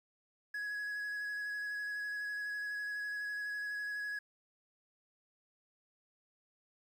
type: tone with vibrato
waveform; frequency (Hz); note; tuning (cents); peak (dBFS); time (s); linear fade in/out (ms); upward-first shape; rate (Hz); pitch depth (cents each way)
triangle; 1675; G#6; +14; -35; 0.54-4.19; 5; square; 12; 9
effects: 11-bit